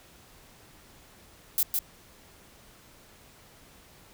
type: noise with echo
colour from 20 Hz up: violet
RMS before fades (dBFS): -24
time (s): 1.58-1.63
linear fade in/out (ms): 2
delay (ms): 160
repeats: 1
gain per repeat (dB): -3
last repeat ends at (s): 1.79
effects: pink hiss -55 dBFS RMS until 4.13 s